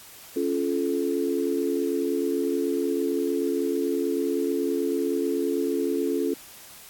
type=chord; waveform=sine; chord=Db augmented; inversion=none; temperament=just; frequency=277.2 / 346.5 / 433.1 Hz; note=Db4 / F4 / A4; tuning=0 / -14 / -27 cents; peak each=-27 / -27 / -27 dBFS; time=0.36-6.34 s; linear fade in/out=5 ms; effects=white hiss -46 dBFS RMS until 6.89 s + AAC 64 kbps